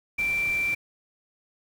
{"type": "tone in noise", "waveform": "sine", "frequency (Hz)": 2349, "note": "D7", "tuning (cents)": 0, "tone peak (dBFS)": -23, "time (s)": [0.18, 0.75], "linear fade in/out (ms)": 10, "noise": "pink", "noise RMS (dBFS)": -41, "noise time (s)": [0.18, 0.75], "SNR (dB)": 15, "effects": []}